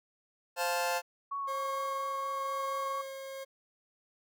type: chord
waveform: sawtooth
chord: F major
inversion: second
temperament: just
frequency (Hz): 523.8 / 698.5 / 873.1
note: C5 / F5 / A5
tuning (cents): +2 / 0 / -14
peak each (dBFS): -30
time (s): 0.56-1.02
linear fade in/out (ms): 50
type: tone with vibrato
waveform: sine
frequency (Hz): 1108.7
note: C#6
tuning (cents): 0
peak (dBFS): -33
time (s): 1.31-3.02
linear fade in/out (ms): 10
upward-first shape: sine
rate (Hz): 4.3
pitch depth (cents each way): 15
type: tone with tremolo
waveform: 40% pulse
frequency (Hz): 539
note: C#5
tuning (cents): -49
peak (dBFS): -36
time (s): 1.47-3.45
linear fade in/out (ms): 20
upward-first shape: sine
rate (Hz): 1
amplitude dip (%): 35
effects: none